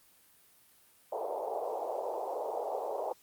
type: band-pass noise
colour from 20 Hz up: pink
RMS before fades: -36 dBFS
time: 1.12-3.13 s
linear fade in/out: 5 ms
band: 420 to 900 Hz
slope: 48 dB/octave
effects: white hiss -63 dBFS RMS until 3.22 s + Opus 32 kbps